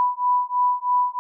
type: beating tone pair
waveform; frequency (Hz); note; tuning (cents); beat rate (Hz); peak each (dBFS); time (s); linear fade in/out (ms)
sine; 987.8 / 990.9; B5 / B5; 0 / +5; 3.1; -21; 0-1.19; 0
effects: none